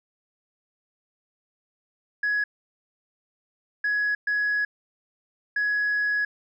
sine tone bursts at uneven times, 1677 Hz, G#6, 16 cents sharp, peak -20 dBFS, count 4, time 2.23-2.44 / 3.84-4.15 / 4.27-4.65 / 5.56-6.25 s, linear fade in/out 5 ms, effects tanh soft clip ceiling -19 dBFS

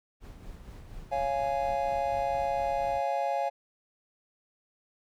brown noise with tremolo, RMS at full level -43 dBFS, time 0.2-3.02 s, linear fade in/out 50 ms, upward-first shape sine, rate 4.2 Hz, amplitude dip 40%
triangle chord, Db major, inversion none, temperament just, 554.4 / 693 / 831.5 Hz, Db5 / F5 / Ab5, 0 / -14 / +2 cents, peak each -30 / -29 / -29 dBFS, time 1.11-3.5 s, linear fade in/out 20 ms
effects none

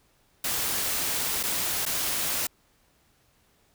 white noise with dropouts, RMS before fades -28 dBFS, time 0.44-2.47 s, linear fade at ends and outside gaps 5 ms, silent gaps 1.43-1.435 / 1.854-1.862 s, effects pink hiss -65 dBFS RMS until 3.74 s

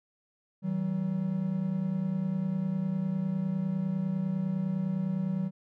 triangle tone pair together, 159.81 / 189.7 Hz, D#3 / F#3, +47 / +43 cents, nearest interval minor third, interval 296 cents, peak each -31 / -27 dBFS, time 0.62-5.51 s, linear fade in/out 50 ms, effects none

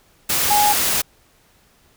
sine tone in noise, 830.6 Hz, G#5, in tune, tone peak -14 dBFS, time 0.5-0.73 s, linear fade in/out 10 ms, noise white, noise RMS -19 dBFS, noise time 0.29-1.02 s, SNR +2 dB, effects pink hiss -56 dBFS RMS until 1.96 s

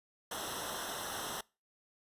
pink noise with comb filter, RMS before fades -40 dBFS, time 0.31-1.41 s, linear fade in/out 5 ms, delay 0.43 ms, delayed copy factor -0.9, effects noise-tail reverb RT60 0.3 s tail -24 dB re dry + resampled to 32000 Hz

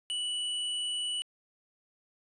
triangle tone with hard clipping, 2955 Hz, F#7, 3 cents flat, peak -32 dBFS, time 0.1-1.22 s, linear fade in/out 0 ms, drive 17 dB, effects resampled to 24000 Hz

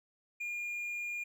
triangle tone, 2418 Hz, D7, 50 cents sharp, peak -34 dBFS, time 0.4-1.24 s, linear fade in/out 10 ms, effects none

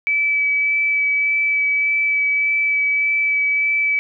sine tone with vibrato, 2298 Hz, D7, 38 cents flat, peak -15 dBFS, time 0.07-3.99 s, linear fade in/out 0 ms, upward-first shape sine, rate 1.7 Hz, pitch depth 10 cents each way, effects none

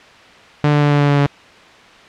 sawtooth tone with pitch steps, 147.9 / 146.96 / 146.03 / 145.11 / 144.19 / 143.28 / 142.37 Hz, D3 / D3 / D3 / D3 / D3 / D3 / C#3, +13 / +2 / -9 / -20 / -31 / -42 / +47 cents, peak -7 dBFS, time 0.64-1.263 s, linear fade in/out 0 ms, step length 89 ms, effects white hiss -42 dBFS RMS until 2.08 s + low-pass 3000 Hz 12 dB/octave

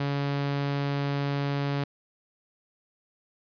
sawtooth tone, 141.4 Hz, C#3, 35 cents sharp, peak -22 dBFS, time 0-1.84 s, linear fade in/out 5 ms, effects resampled to 11025 Hz

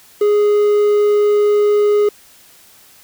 triangle tone with quantisation, 415.3 Hz, G#4, in tune, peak -8 dBFS, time 0.21-2.09 s, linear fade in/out 5 ms, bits 6, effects white hiss -46 dBFS RMS until 3.03 s

